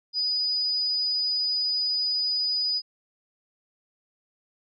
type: tone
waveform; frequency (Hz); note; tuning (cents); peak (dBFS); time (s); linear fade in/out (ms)
sine; 4956; D#8; -8; -23; 0.13-2.82; 50
effects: none